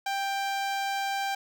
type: tone with notch filter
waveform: sawtooth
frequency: 788 Hz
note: G5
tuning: 9 cents sharp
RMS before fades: -30 dBFS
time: 0.06-1.35 s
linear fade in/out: 5 ms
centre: 11000 Hz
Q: 0.86
effects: none